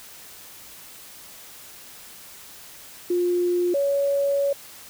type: tone pair in turn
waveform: sine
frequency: 353.4 / 561 Hz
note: F4 / C#5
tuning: +21 / +21 cents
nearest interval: minor sixth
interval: 800 cents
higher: second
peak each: -19 dBFS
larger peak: neither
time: 3.1-3.74 / 3.74-4.53 s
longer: second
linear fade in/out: 5 ms
effects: white hiss -44 dBFS RMS until 4.89 s